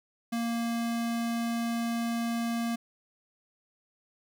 square tone, 232.7 Hz, A#3, 3 cents flat, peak -29 dBFS, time 0.32-2.76 s, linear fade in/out 10 ms, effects none

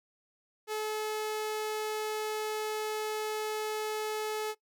sawtooth tone, 430 Hz, A4, 40 cents flat, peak -28 dBFS, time 0.67-4.55 s, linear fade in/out 50 ms, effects noise-tail reverb RT60 0.1 s tail -20 dB re dry

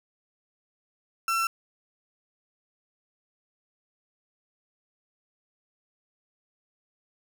35% pulse tone, 1346 Hz, E6, 36 cents sharp, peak -22 dBFS, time 1.28-1.47 s, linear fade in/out 2 ms, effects none

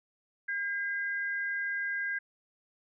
sine tone pair together, 1613.3 / 2025 Hz, G6 / B6, +49 / +43 cents, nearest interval major third, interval 394 cents, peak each -31 / -38 dBFS, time 0.48-2.19 s, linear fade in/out 10 ms, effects none

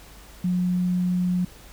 sine tone, 180 Hz, F#3, 47 cents flat, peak -20 dBFS, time 0.44-1.45 s, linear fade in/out 5 ms, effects added 50 Hz sine -48 dBFS peak until 1.72 s + pink hiss -48 dBFS RMS until 1.72 s

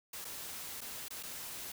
white noise with dropouts, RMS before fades -44 dBFS, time 0.13-1.72 s, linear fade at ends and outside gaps 5 ms, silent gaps 0.246-0.25 / 0.808-0.814 / 1.084-1.105 / 1.228-1.233 s, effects none

